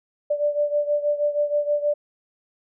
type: beating tone pair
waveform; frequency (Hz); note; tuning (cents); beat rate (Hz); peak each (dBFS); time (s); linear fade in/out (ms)
sine; 586 / 592.3; D5 / D5; -4 / +15; 6.3; -21 / -25; 0.3-1.94; 10
effects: none